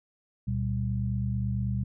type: tone cluster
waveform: sine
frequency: 70 / 119.1 / 194.9 Hz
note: C#2 / A#2 / G3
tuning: +18 / +38 / -10 cents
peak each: -33 / -28 / -33 dBFS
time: 0.47-1.84 s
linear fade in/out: 10 ms
effects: none